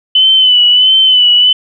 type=tone with vibrato; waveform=sine; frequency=3013 Hz; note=F#7; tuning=31 cents sharp; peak=-4 dBFS; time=0.15-1.53 s; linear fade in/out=5 ms; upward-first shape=sine; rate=1.5 Hz; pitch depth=45 cents each way; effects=none